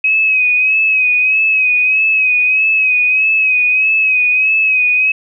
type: tone with vibrato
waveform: sine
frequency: 2539 Hz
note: D#7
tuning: 34 cents sharp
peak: -9 dBFS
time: 0.04-5.12 s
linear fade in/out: 5 ms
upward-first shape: sine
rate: 1.6 Hz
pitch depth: 47 cents each way
effects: none